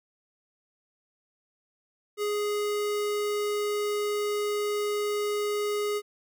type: tone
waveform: square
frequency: 415.3 Hz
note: G#4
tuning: in tune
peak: -27 dBFS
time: 2.17-6.02 s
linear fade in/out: 50 ms
effects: none